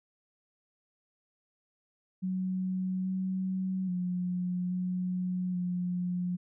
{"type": "tone with pitch steps", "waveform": "sine", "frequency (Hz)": [186, 187.8, 179.8, 182.1, 178.8], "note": ["F#3", "F#3", "F#3", "F#3", "F3"], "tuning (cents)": [9, 26, -49, -27, 41], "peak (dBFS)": -29, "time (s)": [2.22, 6.37], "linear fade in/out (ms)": 20, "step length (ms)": 830, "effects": []}